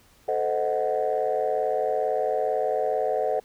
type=chord; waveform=sine; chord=A diminished seventh; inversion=none; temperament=equal with one note detuned; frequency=440 / 517.8 / 622.3 / 740 Hz; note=A4 / C5 / Eb5 / Gb5; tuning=0 / -18 / 0 / 0 cents; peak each=-27 dBFS; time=0.28-3.4 s; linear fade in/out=5 ms; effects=tanh soft clip ceiling -15 dBFS + pink hiss -58 dBFS RMS until 3.44 s